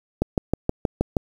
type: click train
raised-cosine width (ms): 2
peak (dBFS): -6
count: 7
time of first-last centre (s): 0.22-1.168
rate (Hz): 6.33
effects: 7-bit